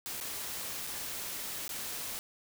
white noise with dropouts, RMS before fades -39 dBFS, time 0.06-2.19 s, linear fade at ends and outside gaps 0 ms, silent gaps 0.202-0.21 / 0.867-0.872 / 1.679-1.692 s, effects none

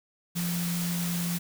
sine tone in noise, 173.2 Hz, F3, 14 cents flat, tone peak -28 dBFS, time 0.35-1.39 s, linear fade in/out 20 ms, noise white, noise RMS -35 dBFS, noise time 0.35-1.39 s, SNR +4 dB, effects none

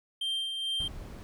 triangle tone with tremolo, 3160 Hz, G7, 13 cents sharp, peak -27 dBFS, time 0.21-0.88 s, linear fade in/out 5 ms, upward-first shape sine, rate 2.3 Hz, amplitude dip 40%
brown noise, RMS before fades -42 dBFS, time 0.8-1.23 s, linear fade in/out 0 ms
effects none

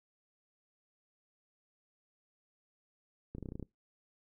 clicks, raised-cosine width 3 ms, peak -29 dBFS, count 9, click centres 3.35 / 3.383 / 3.427 / 3.458 / 3.488 / 3.521 / 3.555 / 3.597 / 3.627 s, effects noise-tail reverb RT60 0.2 s tail -23 dB re dry

